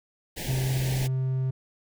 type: band-stop noise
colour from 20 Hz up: pink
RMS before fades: -34 dBFS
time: 0.36-1.08 s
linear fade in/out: 20 ms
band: 900 to 1600 Hz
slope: 96 dB/octave
type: tone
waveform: triangle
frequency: 130.81 Hz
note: C3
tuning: in tune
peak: -22 dBFS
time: 0.48-1.51 s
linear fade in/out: 10 ms
effects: none